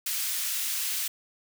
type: high-pass noise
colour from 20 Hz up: white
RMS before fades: -30 dBFS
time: 0.06-1.08 s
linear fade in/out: 5 ms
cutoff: 2000 Hz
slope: 12 dB/octave
effects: none